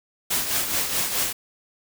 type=noise with tremolo; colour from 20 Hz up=white; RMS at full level=-22 dBFS; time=0.3-1.33 s; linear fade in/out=10 ms; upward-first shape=triangle; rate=4.7 Hz; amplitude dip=60%; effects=none